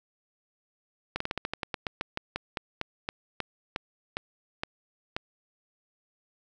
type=slowing click train; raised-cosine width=0.3 ms; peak=-14 dBFS; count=21; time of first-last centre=1.16-5.165 s; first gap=44 ms; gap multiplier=1.14; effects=none